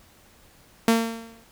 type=tone with exponential decay; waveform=sawtooth; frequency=227.9 Hz; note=A#3; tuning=39 cents flat; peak=-10 dBFS; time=0.88-1.44 s; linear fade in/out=2 ms; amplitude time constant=120 ms; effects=pink hiss -55 dBFS RMS until 1.51 s